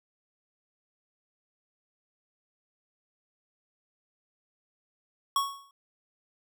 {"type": "tone with exponential decay", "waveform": "square", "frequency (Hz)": 1108.7, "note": "C#6", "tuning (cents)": 0, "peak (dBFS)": -22, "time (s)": [5.36, 5.71], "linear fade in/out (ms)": 2, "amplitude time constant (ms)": 76, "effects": []}